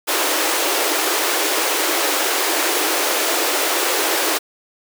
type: high-pass noise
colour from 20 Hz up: pink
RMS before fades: -19 dBFS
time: 0.07-4.39 s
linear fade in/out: 20 ms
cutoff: 300 Hz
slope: 96 dB/octave
effects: none